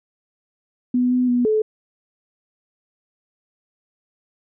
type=tone with pitch steps; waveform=sine; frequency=248.2 / 250.6 / 244.6 / 432.4 Hz; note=B3 / B3 / B3 / A4; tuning=+9 / +25 / -16 / -30 cents; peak=-15 dBFS; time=0.94-1.62 s; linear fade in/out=5 ms; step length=170 ms; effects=none